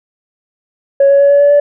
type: tone with pitch steps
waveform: sine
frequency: 554.4 / 559.2 / 564.1 / 569 / 574 / 578.9 Hz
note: C#5 / C#5 / C#5 / C#5 / D5 / D5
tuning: 0 / +15 / +30 / +45 / -40 / -25 cents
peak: -3 dBFS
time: 1-1.6 s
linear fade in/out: 5 ms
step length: 100 ms
effects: tanh soft clip ceiling -2 dBFS